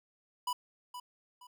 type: tone with echo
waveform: square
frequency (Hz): 987.8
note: B5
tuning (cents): 0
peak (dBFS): -32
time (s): 0.47-0.53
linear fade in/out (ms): 5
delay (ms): 470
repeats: 2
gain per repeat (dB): -10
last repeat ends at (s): 1.47
effects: none